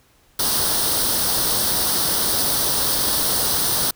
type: noise with comb filter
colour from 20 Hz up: white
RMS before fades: -20 dBFS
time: 0.39-3.91 s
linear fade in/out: 5 ms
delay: 0.21 ms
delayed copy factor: +0.7
effects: pink hiss -57 dBFS RMS until 3.95 s

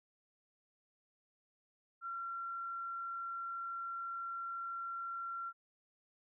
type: tone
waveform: sine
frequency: 1367 Hz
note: F6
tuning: 37 cents flat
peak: -39 dBFS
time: 2.01-5.53 s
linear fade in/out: 50 ms
effects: none

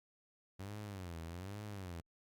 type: tone with vibrato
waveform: sawtooth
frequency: 92.9 Hz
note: F#2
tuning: 7 cents sharp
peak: -40 dBFS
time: 0.59-2.01 s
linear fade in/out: 10 ms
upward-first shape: sine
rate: 1.2 Hz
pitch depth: 220 cents each way
effects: Opus 48 kbps

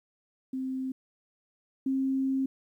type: tone pair in turn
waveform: sine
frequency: 261.6 / 266.9 Hz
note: C4 / C4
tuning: 0 / +35 cents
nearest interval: unison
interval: 35 cents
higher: second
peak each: -30 / -25 dBFS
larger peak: second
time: 0.53-0.92 / 1.86-2.46 s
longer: second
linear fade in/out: 5 ms
effects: 11-bit

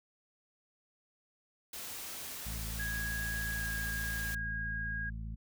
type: noise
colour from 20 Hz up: white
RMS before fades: -43 dBFS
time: 1.73-4.35 s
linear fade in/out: 5 ms
type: harmonic tone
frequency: 55 Hz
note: A1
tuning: in tune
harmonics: 1 / 2 / 3 / 4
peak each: -39 / -45 / -49 / -51 dBFS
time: 2.45-5.36 s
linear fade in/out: 20 ms
type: tone with pitch glide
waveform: sine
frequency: 1653 to 1635.9 Hz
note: G#6 to G#6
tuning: -9 to -27 cents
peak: -36 dBFS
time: 2.79-5.1 s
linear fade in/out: 10 ms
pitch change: -18 cents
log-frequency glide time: 3.57-3.62 s
effects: none

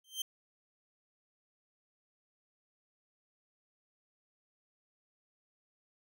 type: tone with exponential growth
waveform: sawtooth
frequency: 3136 Hz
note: G7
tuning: in tune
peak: -28 dBFS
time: 0.04-0.22 s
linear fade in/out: 5 ms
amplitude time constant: 38 ms
effects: none

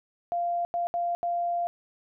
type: tone bursts at uneven times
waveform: sine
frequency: 694 Hz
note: F5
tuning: 11 cents flat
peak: -25 dBFS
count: 4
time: 0.32-0.65 / 0.74-0.87 / 0.94-1.15 / 1.23-1.67 s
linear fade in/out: 0 ms
effects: none

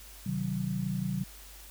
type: chord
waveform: sine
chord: C diminished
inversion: none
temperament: just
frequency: 130.81 / 156.98 / 188.37 Hz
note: C3 / Eb3 / Gb3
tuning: 0 / +16 / +31 cents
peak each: -35 / -35 / -32 dBFS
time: 0.26-1.24 s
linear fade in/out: 5 ms
effects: added 50 Hz sine -50 dBFS peak until 1.7 s + white hiss -51 dBFS RMS until 1.7 s

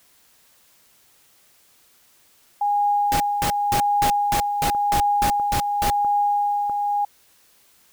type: tone with tremolo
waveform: sine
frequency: 820 Hz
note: G#5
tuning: 22 cents flat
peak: -16 dBFS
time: 2.61-7.05 s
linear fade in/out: 5 ms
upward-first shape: triangle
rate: 0.91 Hz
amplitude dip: 45%
type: noise bursts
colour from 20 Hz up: pink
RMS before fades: -24 dBFS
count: 10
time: 3.12-5.9 s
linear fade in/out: 0 ms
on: 80 ms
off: 220 ms
type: click train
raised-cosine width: 1 ms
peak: -22 dBFS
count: 6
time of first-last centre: 3.45-6.697 s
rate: 1.54 Hz
effects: white hiss -57 dBFS RMS until 7.92 s

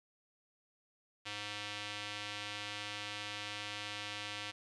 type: tone with band-pass filter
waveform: square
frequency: 103.83 Hz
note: G#2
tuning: in tune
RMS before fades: -43 dBFS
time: 1.25-4.52 s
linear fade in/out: 20 ms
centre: 3100 Hz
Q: 1.4
effects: resampled to 24000 Hz

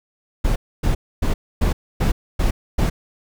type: noise bursts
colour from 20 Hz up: brown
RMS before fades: -17 dBFS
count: 7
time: 0.44-2.9 s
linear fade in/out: 10 ms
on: 120 ms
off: 270 ms
effects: none

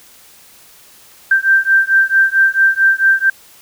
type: beating tone pair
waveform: sine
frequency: 1568 / 1572.5 Hz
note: G6 / G6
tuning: 0 / +5 cents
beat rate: 4.5 Hz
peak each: -12 dBFS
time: 1.31-3.3 s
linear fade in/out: 5 ms
effects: white hiss -44 dBFS RMS until 3.61 s

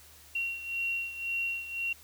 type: beating tone pair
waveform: sine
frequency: 2743 / 2744.9 Hz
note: F7 / F7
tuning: -32 / -31 cents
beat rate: 1.9 Hz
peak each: -32 / -37 dBFS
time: 0.35-1.93 s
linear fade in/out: 5 ms
effects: added 76 Hz sine -60 dBFS peak until 2.03 s + white hiss -55 dBFS RMS until 2.03 s

